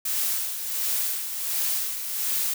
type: noise with tremolo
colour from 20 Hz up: blue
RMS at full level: -25 dBFS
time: 0.05-2.54 s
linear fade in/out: 5 ms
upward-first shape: sine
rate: 1.4 Hz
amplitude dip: 55%
effects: none